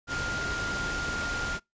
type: tone in noise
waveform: sine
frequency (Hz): 1407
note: F6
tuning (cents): +12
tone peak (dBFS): -31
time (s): 0.07-1.6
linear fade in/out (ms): 50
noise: pink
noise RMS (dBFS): -34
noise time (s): 0.07-1.6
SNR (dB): 0
effects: noise-tail reverb RT60 0.2 s tail -26 dB re dry + resampled to 16000 Hz